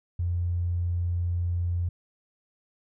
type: tone with tanh clipping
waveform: triangle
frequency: 87.31 Hz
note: F2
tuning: in tune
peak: -24 dBFS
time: 0.19-1.89 s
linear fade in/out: 5 ms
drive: 3 dB
effects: none